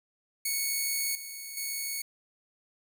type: tone with level steps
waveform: 5% pulse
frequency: 2217 Hz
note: C#7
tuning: in tune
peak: -18 / -29 / -22 dBFS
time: 0.45-2.02 s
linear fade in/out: 5 ms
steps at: 1.15 / 1.57 s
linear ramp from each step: 2 ms
effects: none